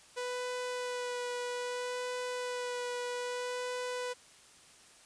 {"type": "tone with vibrato", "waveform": "sawtooth", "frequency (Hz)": 493.9, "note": "B4", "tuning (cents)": 0, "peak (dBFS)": -31, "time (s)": [0.16, 4.14], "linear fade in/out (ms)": 20, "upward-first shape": "sine", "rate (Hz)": 0.62, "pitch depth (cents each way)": 14, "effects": ["white hiss -58 dBFS RMS until 5.05 s", "resampled to 22050 Hz"]}